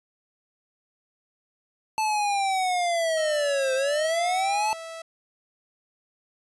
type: linear two-way sweep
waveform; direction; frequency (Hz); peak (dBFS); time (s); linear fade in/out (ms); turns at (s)
square; down then up; 878 to 518 to 878; -23; 1.98-4.73; 0; 3.74
type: tone with pitch glide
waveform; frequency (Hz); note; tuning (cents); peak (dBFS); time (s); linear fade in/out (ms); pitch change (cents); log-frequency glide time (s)
sawtooth; 659.3 to 655.5; E5 to E5; 0 to -10; -32; 3.17-5.02; 5; -10; 3.7-4.02
effects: resampled to 24000 Hz